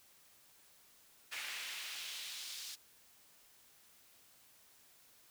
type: noise with high-pass filter sweep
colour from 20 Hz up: brown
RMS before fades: -45 dBFS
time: 1.31-2.76 s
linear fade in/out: 20 ms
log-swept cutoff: 2100 to 4600 Hz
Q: 1.5
effects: white hiss -65 dBFS RMS until 5.3 s